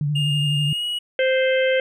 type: tone with vibrato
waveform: sine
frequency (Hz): 146.83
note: D3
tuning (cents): 0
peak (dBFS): -19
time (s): 0.01-0.73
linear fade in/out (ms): 2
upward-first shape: triangle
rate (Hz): 12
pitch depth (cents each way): 61
type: tone with pitch glide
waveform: triangle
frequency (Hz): 2827 to 2910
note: F7 to F#7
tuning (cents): +20 to -29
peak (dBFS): -21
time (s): 0.15-0.99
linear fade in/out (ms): 10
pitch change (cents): +51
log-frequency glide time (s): 0.67-0.85
type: harmonic tone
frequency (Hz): 522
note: C5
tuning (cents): -4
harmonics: 1 / 3 / 4 / 5 / 6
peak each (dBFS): -17 / -26 / -26 / -31 / -30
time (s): 1.19-1.8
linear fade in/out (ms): 2
effects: none